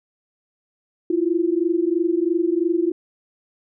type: tone pair together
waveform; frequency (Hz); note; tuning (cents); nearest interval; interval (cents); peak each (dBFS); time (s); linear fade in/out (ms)
sine; 329.6 / 352.6; E4 / F4; 0 / +17; minor second; 117; -20 / -20; 1.1-2.92; 5
effects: none